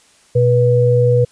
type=tone pair together; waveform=sine; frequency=122 / 488 Hz; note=B2 / B4; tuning=-21 / -21 cents; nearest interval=2 octaves; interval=2400 cents; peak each=-12 dBFS; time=0.35-1.25 s; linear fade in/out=10 ms; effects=white hiss -51 dBFS RMS until 1.31 s + resampled to 22050 Hz